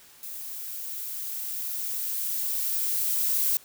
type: noise with level ramp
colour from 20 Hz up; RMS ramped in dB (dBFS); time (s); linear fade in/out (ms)
violet; -38 to -24; 0.23-3.57; 0
effects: white hiss -53 dBFS RMS until 3.64 s